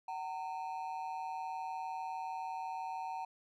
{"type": "ring-modulated tone", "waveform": "triangle", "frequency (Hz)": 837, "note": "G#5", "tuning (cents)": 13, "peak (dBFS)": -33, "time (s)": [0.08, 3.25], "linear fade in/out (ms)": 5, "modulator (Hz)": 79.8, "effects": []}